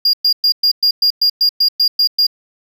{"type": "tone bursts", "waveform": "triangle", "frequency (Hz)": 4823, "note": "D8", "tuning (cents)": 45, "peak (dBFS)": -8, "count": 12, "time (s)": [0.05, 2.268], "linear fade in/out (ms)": 5, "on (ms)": 84, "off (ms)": 110, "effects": []}